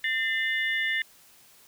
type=tone cluster; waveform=sine; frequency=1801 / 2067 / 2907 / 3522 Hz; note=A6 / C7 / F#7 / A7; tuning=+40 / -22 / -31 / +1 cents; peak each=-27 / -29 / -36 / -36 dBFS; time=0.04-1.02 s; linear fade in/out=2 ms; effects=white hiss -56 dBFS RMS until 1.67 s